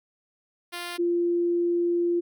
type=tone pair in turn; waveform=5% pulse / sine; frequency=349.2 / 346 Hz; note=F4 / F4; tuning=0 / -16 cents; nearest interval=unison; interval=16 cents; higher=first; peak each=-21 dBFS; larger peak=neither; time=0.72-0.98 / 0.98-2.21 s; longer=second; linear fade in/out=20 ms; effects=none